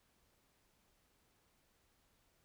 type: silence
effects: pink hiss -75 dBFS RMS until 2.44 s